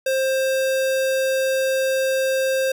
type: tone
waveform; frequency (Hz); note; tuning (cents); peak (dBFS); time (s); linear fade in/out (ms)
square; 529; C5; +19; -19; 0.06-2.72; 5
effects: none